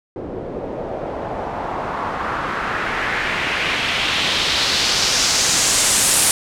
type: noise with low-pass filter sweep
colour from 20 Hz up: white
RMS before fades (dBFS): -20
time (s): 0.16-6.31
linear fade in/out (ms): 0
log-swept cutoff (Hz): 400 to 10000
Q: 1.9
effects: none